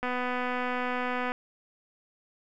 click train, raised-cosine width 0.5 ms, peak -17 dBFS, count 322, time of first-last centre 0.03-1.319 s, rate 249 Hz, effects none

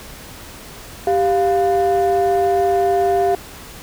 sine tone pair together, 392.9 / 700 Hz, G4 / F5, +4 / +4 cents, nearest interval minor seventh, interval 1000 cents, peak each -14 dBFS, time 1.07-3.35 s, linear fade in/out 2 ms, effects tanh soft clip ceiling -10 dBFS + pink hiss -37 dBFS RMS until 3.82 s

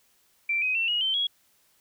sine tone with pitch steps, 2349 / 2518 / 2698 / 2892 / 3100 / 3322 Hz, D7 / D#7 / E7 / F#7 / G7 / G#7, 0 / +20 / +40 / -40 / -20 / 0 cents, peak -23 dBFS, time 0.49-1.27 s, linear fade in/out 5 ms, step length 130 ms, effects white hiss -65 dBFS RMS until 1.8 s

